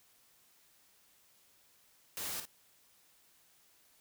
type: noise with echo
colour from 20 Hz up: white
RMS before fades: -40 dBFS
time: 2.17-2.4 s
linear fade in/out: 0 ms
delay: 53 ms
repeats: 1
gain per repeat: -7 dB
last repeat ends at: 2.453 s
effects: white hiss -67 dBFS RMS until 4 s

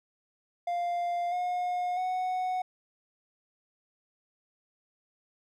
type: tone with pitch steps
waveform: triangle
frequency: 698.5 / 718.1 / 738.3 Hz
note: F5 / F5 / F#5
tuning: 0 / +48 / -4 cents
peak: -26 dBFS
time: 0.67-2.62 s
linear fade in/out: 5 ms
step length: 650 ms
effects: none

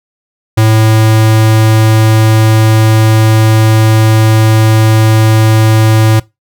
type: tone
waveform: square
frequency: 110 Hz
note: A2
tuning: in tune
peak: -5 dBFS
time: 0.57-6.2 s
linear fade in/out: 10 ms
effects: noise-tail reverb RT60 0.2 s tail -21 dB re dry

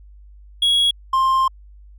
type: tone pair in turn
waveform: triangle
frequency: 3326 / 1055.5 Hz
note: G#7 / C6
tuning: +2 / +15 cents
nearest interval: octave + minor sixth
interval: 1987 cents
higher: first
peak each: -12 dBFS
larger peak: neither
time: 0.62-0.91 / 1.13-1.48 s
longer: second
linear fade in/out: 5 ms
effects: added 50 Hz sine -41 dBFS peak until 1.98 s

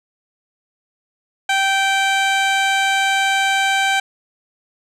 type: tone with low-pass filter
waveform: 15% pulse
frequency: 779 Hz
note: G5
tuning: 11 cents flat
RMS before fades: -17 dBFS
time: 1.49-4 s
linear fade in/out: 5 ms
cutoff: 7100 Hz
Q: 0.71
effects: none

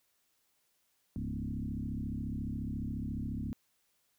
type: tone with frequency modulation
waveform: sine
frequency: 155.56 Hz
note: D#3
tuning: in tune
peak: -34 dBFS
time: 1.16-3.53 s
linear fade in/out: 0 ms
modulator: 34.3 Hz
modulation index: 3.3
effects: white hiss -75 dBFS RMS until 4.18 s

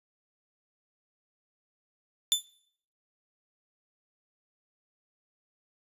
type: tone with exponential decay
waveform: sawtooth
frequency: 3520 Hz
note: A7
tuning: in tune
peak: -15 dBFS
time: 2.32-2.47 s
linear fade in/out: 0 ms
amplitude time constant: 32 ms
effects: noise-tail reverb RT60 0.6 s tail -20 dB re dry + resampled to 32000 Hz

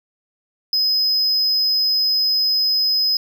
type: tone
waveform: triangle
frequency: 5060 Hz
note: D#8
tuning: 28 cents sharp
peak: -14 dBFS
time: 0.73-3.17 s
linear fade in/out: 2 ms
effects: none

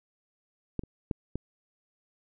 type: clicks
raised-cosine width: 3 ms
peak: -17 / -30 / -16 / -19 dBFS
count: 4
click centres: 0.793 / 0.836 / 1.112 / 1.356 s
effects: none

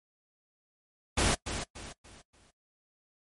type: noise with echo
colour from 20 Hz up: pink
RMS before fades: -26 dBFS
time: 1.17-1.35 s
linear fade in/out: 10 ms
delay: 290 ms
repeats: 4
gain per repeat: -9 dB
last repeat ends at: 2.51 s
effects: noise-tail reverb RT60 0.1 s tail -20 dB re dry + MP3 48 kbps

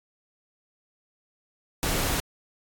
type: noise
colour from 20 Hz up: pink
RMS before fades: -26 dBFS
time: 1.83-2.2 s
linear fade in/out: 0 ms
effects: AAC 64 kbps

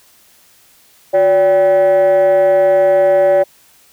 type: tone with frequency modulation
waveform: sine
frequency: 573 Hz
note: D5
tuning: 43 cents flat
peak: -5 dBFS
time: 1.13-3.44 s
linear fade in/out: 20 ms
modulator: 210 Hz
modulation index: 0.51
effects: tanh soft clip ceiling -7 dBFS + white hiss -49 dBFS RMS until 3.92 s

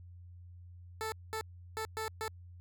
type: tone bursts at uneven times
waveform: 15% pulse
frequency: 440 Hz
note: A4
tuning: in tune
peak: -29 dBFS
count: 5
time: 1.01-1.12 / 1.33-1.41 / 1.77-1.85 / 1.97-2.08 / 2.21-2.28 s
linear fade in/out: 0 ms
effects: added 88 Hz sine -49 dBFS peak until 2.6 s

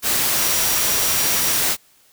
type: tone in noise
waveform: sine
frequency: 5720 Hz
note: F8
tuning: 41 cents sharp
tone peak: -27 dBFS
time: 0.35-1.6 s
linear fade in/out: 50 ms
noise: white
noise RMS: -19 dBFS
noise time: 0.02-1.77 s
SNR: -11 dB
effects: white hiss -55 dBFS RMS until 2.12 s

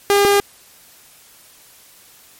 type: tone pair in turn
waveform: sawtooth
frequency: 403.4 / 403.4 Hz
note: G4 / G4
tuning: +50 / +50 cents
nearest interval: unison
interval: 0 cents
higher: neither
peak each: -7 dBFS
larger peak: neither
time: 0.1-0.25 / 0.25-0.4 s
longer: neither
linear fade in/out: 0 ms
effects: white hiss -47 dBFS RMS until 2.39 s + MP3 64 kbps

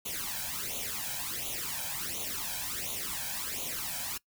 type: noise with flanger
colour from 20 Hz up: white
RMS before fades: -36 dBFS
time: 0.05-4.18 s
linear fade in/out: 10 ms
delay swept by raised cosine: 0.29 to 1.28 ms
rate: 1.4 Hz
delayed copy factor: +0.8
effects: noise-tail reverb RT60 0.1 s tail -21 dB re dry

